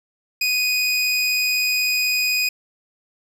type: tone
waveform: 25% pulse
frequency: 2489 Hz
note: D#7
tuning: in tune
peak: -14 dBFS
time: 0.41-2.49 s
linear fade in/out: 5 ms
effects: none